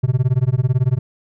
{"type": "tone with tremolo", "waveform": "triangle", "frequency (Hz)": 126.9, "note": "B2", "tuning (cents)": 47, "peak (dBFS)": -8, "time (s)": [0.03, 0.99], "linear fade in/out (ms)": 10, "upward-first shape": "sine", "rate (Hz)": 18, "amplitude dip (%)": 100, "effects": []}